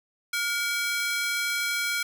sawtooth ring-modulated tone, 1853 Hz, A#6, 11 cents flat, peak -19 dBFS, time 0.33-2.03 s, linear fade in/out 5 ms, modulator 431 Hz, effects none

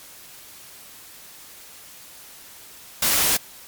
white noise with amplitude modulation, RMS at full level -18 dBFS, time 3.02-3.37 s, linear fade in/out 5 ms, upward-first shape sine, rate 213 Hz, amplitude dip 30%, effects white hiss -44 dBFS RMS until 3.67 s + MP3 96 kbps

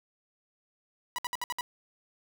sawtooth tone bursts, 978 Hz, B5, 17 cents flat, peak -27 dBFS, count 6, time 1.16-1.609 s, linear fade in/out 0 ms, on 24 ms, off 61 ms, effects none

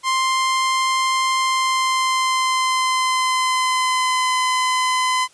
sawtooth tone with pitch glide, 1048 to 1019.9 Hz, C6 to C6, +2 to -45 cents, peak -13 dBFS, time 0.03-5.28 s, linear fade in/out 50 ms, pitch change -47 cents, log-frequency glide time 1.39-4.37 s, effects white hiss -52 dBFS RMS until 5.33 s + resampled to 22050 Hz

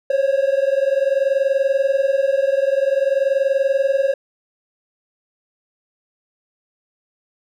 triangle tone pair together, 535.5 / 556 Hz, C5 / C#5, +40 / +5 cents, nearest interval minor second, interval 65 cents, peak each -16 dBFS, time 0.1-4.14 s, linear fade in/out 5 ms, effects none

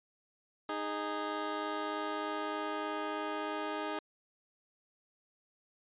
15% pulse tone pair together, 309.7 / 412.9 Hz, D#4 / G#4, -8 / -10 cents, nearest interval perfect fourth, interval 498 cents, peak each -31 / -32 dBFS, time 0.69-3.99 s, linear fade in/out 2 ms, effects resampled to 8000 Hz

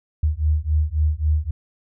sine beating tone pair, 74.9 / 78.6 Hz, D2 / D#2, +35 / +18 cents, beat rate 3.7 Hz, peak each -20 dBFS, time 0.23-1.51 s, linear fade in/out 5 ms, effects none

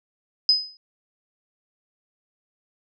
sine tone with exponential decay, 5030 Hz, D#8, 18 cents sharp, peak -11 dBFS, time 0.49-0.77 s, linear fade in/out 1 ms, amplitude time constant 59 ms, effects none

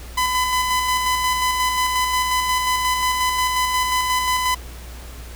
sawtooth tone with tremolo, 1007 Hz, B5, 33 cents sharp, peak -13 dBFS, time 0.17-4.55 s, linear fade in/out 10 ms, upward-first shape square, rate 5.6 Hz, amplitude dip 30%, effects added 60 Hz sine -34 dBFS peak until 5.35 s + pink hiss -41 dBFS RMS until 5.35 s

